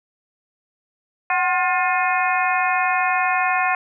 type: harmonic tone with a mistuned harmonic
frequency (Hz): 355.9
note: F4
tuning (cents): +33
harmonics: 2 / 3 / 4 / 5 / 6 / 7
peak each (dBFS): -21 / -23 / -26 / -25 / -28 / -25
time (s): 1.3-3.75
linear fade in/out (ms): 2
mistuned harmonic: 2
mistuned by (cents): +78
effects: none